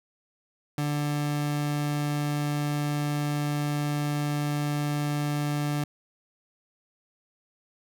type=tone; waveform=30% pulse; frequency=146.83 Hz; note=D3; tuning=in tune; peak=-23 dBFS; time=0.78-5.84 s; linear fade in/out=2 ms; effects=none